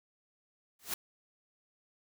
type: noise with exponential growth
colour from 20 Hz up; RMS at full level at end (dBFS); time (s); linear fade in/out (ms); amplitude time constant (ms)
white; -30; 0.79-0.94; 5; 32
effects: none